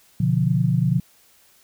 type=chord; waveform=sine; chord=B diminished; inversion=none; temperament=equal with one note detuned; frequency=123.47 / 145.65 / 174.61 Hz; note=B2 / D3 / F3; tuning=0 / -14 / 0 cents; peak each=-21 dBFS; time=0.2-1 s; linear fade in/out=5 ms; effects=white hiss -56 dBFS RMS until 1.63 s